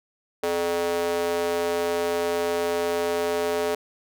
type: tone with high-pass filter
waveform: square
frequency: 85.8 Hz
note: F2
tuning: 30 cents flat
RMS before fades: -25 dBFS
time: 0.43-3.75 s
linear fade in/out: 5 ms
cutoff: 470 Hz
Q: 3.2
effects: none